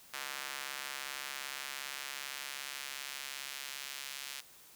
square tone with high-pass filter sweep, 68.7 Hz, C#2, 15 cents flat, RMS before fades -43 dBFS, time 0.13-4.41 s, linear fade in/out 10 ms, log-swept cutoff 1500 to 2700 Hz, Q 0.84, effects white hiss -58 dBFS RMS until 4.75 s

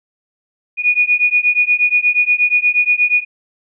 sine beating tone pair, 2454 / 2462.4 Hz, D#7 / D#7, -25 / -19 cents, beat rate 8.4 Hz, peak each -14 dBFS, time 0.77-3.25 s, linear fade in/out 50 ms, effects none

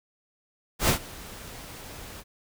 pink noise with ADSR envelope, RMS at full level -20 dBFS, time 0.79-2.24 s, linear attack 94 ms, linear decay 100 ms, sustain -22 dB, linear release 45 ms, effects none

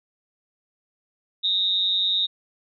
sine tone with amplitude modulation, 3729 Hz, A#7, in tune, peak -16 dBFS, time 1.43-2.27 s, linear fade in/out 20 ms, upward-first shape sine, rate 190 Hz, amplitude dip 75%, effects none

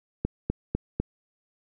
click train, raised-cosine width 3 ms, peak -12 dBFS, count 4, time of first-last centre 0.25-1 s, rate 4 Hz, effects none

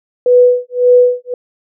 sine tone with tremolo, 493.9 Hz, B4, in tune, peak -3 dBFS, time 0.26-1.34 s, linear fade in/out 2 ms, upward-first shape sine, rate 1.8 Hz, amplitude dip 100%, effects none

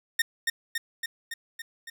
sawtooth tone with echo, 1833 Hz, A#6, 30 cents flat, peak -17 dBFS, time 0.19-0.22 s, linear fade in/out 5 ms, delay 280 ms, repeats 6, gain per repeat -3 dB, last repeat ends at 1.9 s, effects none

